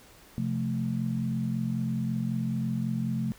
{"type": "chord", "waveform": "sine", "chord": "F major", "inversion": "second", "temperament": "equal", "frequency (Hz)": [130.81, 174.61, 220], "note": ["C3", "F3", "A3"], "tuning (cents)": [0, 0, 0], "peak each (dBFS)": [-31, -33, -30], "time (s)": [0.38, 3.32], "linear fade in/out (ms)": 0, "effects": ["pink hiss -54 dBFS RMS until 3.38 s"]}